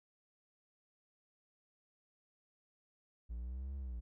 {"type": "linear two-way sweep", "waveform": "triangle", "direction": "up then down", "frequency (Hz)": [56.5, 69.3, 56.5], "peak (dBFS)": -38, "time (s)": [3.29, 4.01], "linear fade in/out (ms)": 20, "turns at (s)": 3.76, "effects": []}